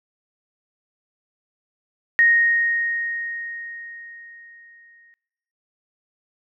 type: tone with exponential decay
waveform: sine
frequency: 1864.7 Hz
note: A#6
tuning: in tune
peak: -11 dBFS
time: 2.19-5.14 s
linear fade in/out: 0 ms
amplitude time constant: 640 ms
effects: noise-tail reverb RT60 1.0 s tail -23 dB re dry